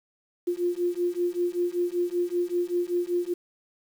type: beating tone pair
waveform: sine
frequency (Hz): 349.2 / 354.4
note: F4 / F4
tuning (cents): 0 / +25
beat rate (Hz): 5.2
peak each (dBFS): -27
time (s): 0.47-3.34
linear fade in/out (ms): 10
effects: 8-bit